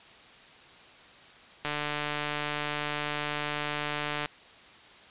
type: click train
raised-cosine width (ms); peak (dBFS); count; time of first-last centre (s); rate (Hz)
0.3; -15; 387; 1.65-4.258; 148
effects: white hiss -52 dBFS RMS until 5.1 s + resampled to 8000 Hz